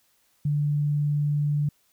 sine tone, 146.83 Hz, D3, in tune, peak -21 dBFS, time 0.45-1.69 s, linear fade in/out 5 ms, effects white hiss -66 dBFS RMS until 1.92 s

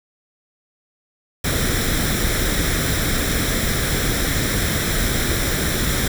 pink noise with comb filter, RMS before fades -20 dBFS, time 1.44-6.08 s, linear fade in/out 5 ms, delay 0.54 ms, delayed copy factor +0.6, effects none

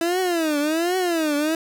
30% pulse tone with vibrato, 328.7 Hz, E4, 5 cents flat, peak -17 dBFS, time 0.01-1.55 s, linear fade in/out 2 ms, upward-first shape triangle, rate 1.3 Hz, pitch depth 240 cents each way, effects none

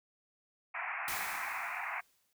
white band-pass noise, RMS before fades -39 dBFS, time 0.74-2.01 s, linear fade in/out 10 ms, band 680 to 2500 Hz, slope 96 dB/octave
white noise with exponential decay, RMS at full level -38 dBFS, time 1.08-2.33 s, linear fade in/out 1 ms, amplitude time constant 270 ms
effects noise-tail reverb RT60 0.1 s tail -23 dB re dry

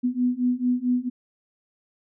sine beating tone pair, 245.7 / 250.2 Hz, B3 / B3, -9 / +23 cents, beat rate 4.5 Hz, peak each -24 / -23 dBFS, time 0.03-1.1 s, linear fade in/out 20 ms, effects none

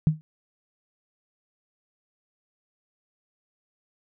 sine tone with exponential decay, 155.56 Hz, D#3, in tune, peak -12 dBFS, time 0.07-0.21 s, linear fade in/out 0 ms, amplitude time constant 30 ms, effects none

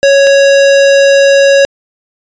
square tone pair in turn, 554.4 / 554.4 Hz, C#5 / C#5, 0 / 0 cents, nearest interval unison, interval 0 cents, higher neither, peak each -4 dBFS, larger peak neither, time 0.03-0.27 / 0.27-1.65 s, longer second, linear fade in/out 0 ms, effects resampled to 16000 Hz

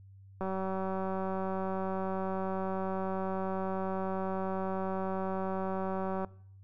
click train, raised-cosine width 1 ms, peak -22 dBFS, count 1110, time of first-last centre 0.41-6.247 s, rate 190 Hz, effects noise-tail reverb RT60 0.6 s tail -21 dB re dry + added 97 Hz sine -51 dBFS peak until 6.63 s

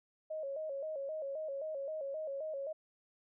sine tone with vibrato, 587.3 Hz, D5, in tune, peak -37 dBFS, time 0.3-2.73 s, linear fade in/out 10 ms, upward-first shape square, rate 3.8 Hz, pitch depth 110 cents each way, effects none

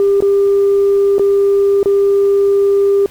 sine tone with dropouts, 398.5 Hz, G4, 28 cents sharp, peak -7 dBFS, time 0-3.06 s, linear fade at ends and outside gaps 1 ms, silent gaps 0.205-0.223 / 1.183-1.195 / 1.83-1.858 s, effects tanh soft clip ceiling -5 dBFS + pink hiss -41 dBFS RMS until 3.1 s

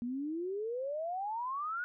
sine exponential sweep, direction up, 233.1 to 1481 Hz, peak -34 dBFS, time 0.02-1.84 s, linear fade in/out 0 ms, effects none

